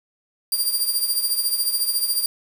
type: tone with tremolo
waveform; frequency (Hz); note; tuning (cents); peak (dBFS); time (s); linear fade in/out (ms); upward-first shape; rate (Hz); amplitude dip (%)
10% pulse; 4760; D8; +22; -10; 0.52-2.26; 2; triangle; 14; 70
effects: 7-bit